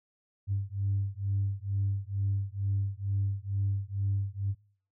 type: beating tone pair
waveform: sine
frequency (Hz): 98 / 100.2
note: G2 / G2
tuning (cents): 0 / +38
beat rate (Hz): 2.2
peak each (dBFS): -30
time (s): 0.47-4.55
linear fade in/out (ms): 50
effects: noise-tail reverb RT60 0.5 s tail -25 dB re dry + tanh soft clip ceiling -21 dBFS